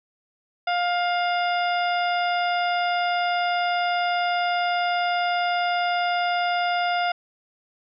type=harmonic tone; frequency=705 Hz; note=F5; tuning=16 cents sharp; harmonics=1 / 2 / 3 / 4 / 5 / 7; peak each=-22 / -28 / -32 / -34 / -36 / -39 dBFS; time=0.67-7.12 s; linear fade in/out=5 ms; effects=none